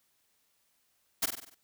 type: noise with echo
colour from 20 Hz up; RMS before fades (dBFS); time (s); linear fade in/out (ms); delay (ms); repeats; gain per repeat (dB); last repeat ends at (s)
white; -28; 1.22-1.26; 10; 48; 6; -5; 1.548
effects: white hiss -73 dBFS RMS until 1.63 s